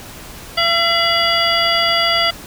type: harmonic tone with a mistuned harmonic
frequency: 677 Hz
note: E5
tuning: 46 cents sharp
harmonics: 1 / 2 / 3 / 4 / 5 / 7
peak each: -20 / -20 / -20 / -20 / -20 / -20 dBFS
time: 0.57-2.31 s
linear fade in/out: 10 ms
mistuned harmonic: 4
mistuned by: +120 cents
effects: pink hiss -35 dBFS RMS until 2.46 s